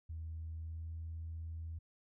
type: tone with pitch glide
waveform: sine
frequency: 80.6 to 81.58 Hz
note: E2 to E2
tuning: -38 to -17 cents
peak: -40 dBFS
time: 0.09-1.79 s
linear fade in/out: 10 ms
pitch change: +21 cents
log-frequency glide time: 0.56-0.89 s
effects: tanh soft clip ceiling -36 dBFS